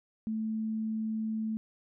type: tone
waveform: sine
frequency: 219.6 Hz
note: A3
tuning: 3 cents flat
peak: -30 dBFS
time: 0.27-1.57 s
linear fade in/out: 0 ms
effects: none